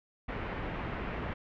pink low-pass noise, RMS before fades -37 dBFS, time 0.28-1.34 s, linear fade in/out 10 ms, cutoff 2400 Hz, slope 24 dB/octave, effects none

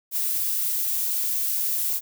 violet noise, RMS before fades -25 dBFS, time 0.11-2.01 s, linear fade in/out 50 ms, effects none

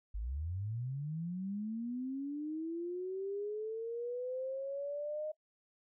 sine linear sweep, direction up, 46.97 to 620 Hz, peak -36 dBFS, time 0.14-5.32 s, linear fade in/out 10 ms, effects noise-tail reverb RT60 0.1 s tail -20 dB re dry

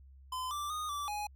square tone with pitch steps, 1021 / 1174 / 1235 / 1162 / 833 Hz, C6 / D6 / D#6 / D6 / G#5, -43 / -1 / -13 / -19 / +5 cents, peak -36 dBFS, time 0.32-1.27 s, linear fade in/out 5 ms, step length 190 ms, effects added 67 Hz sine -53 dBFS peak until 1.35 s

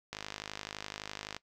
click train, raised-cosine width 0.2 ms, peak -21 dBFS, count 65, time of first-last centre 0.13-1.366 s, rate 51.8 Hz, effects noise-tail reverb RT60 0.1 s tail -19 dB re dry

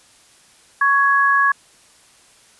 sine tone pair together, 1114 / 1670.3 Hz, C#6 / G#6, +8 / +9 cents, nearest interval perfect fifth, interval 701 cents, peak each -15 dBFS, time 0.81-1.52 s, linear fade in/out 5 ms, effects white hiss -51 dBFS RMS until 2.59 s + resampled to 24000 Hz

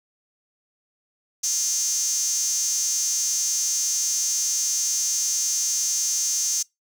sawtooth tone with high-pass filter, 349.2 Hz, F4, in tune, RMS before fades -24 dBFS, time 1.43-6.63 s, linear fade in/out 10 ms, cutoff 6200 Hz, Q 8.8, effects noise-tail reverb RT60 0.2 s tail -25 dB re dry

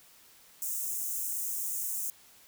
white high-pass noise, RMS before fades -34 dBFS, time 0.62-2.1 s, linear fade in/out 0 ms, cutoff 6400 Hz, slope 48 dB/octave, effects white hiss -58 dBFS RMS until 2.47 s

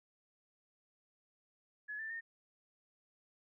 sine tone with pitch steps, 1698 / 1773 / 1830 Hz, G#6 / A6 / A#6, +38 / +13 / -32 cents, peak -40 dBFS, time 1.88-2.21 s, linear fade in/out 20 ms, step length 110 ms, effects none

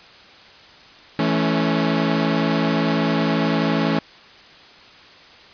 sawtooth chord, A major, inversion second, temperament equal with one note detuned, 164.81 / 216.7 / 277.2 Hz, E3 / A3 / C#4, 0 / -26 / 0 cents, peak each -18 dBFS, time 1.19-3.99 s, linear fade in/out 2 ms, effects white hiss -45 dBFS RMS until 5.53 s + resampled to 11025 Hz

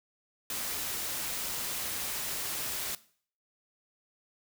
white noise, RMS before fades -35 dBFS, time 0.5-2.95 s, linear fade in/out 2 ms, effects noise-tail reverb RT60 0.5 s tail -18 dB re dry

